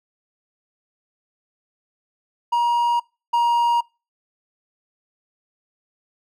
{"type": "tone pair in turn", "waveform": "triangle", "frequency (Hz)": [950, 945.8], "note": ["A#5", "A#5"], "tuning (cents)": [33, 25], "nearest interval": "unison", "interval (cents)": 8, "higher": "first", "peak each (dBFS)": [-14, -13], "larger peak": "second", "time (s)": [[2.52, 3], [3.33, 3.81]], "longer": "neither", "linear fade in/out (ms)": 10, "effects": ["noise-tail reverb RT60 0.3 s tail -25 dB re dry"]}